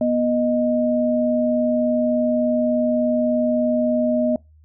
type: tone pair together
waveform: sine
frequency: 243.4 / 620 Hz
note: B3 / D#5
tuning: -25 / -6 cents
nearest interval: octave + major third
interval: 1619 cents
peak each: -19 dBFS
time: 0.01-4.36 s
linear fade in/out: 2 ms
effects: noise-tail reverb RT60 0.2 s tail -23 dB re dry + added 77 Hz sine -48 dBFS peak until 4.64 s